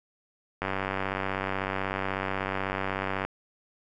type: click train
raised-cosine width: 0.5 ms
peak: -14 dBFS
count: 254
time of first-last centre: 0.62-3.25 s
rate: 96.2 Hz
effects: none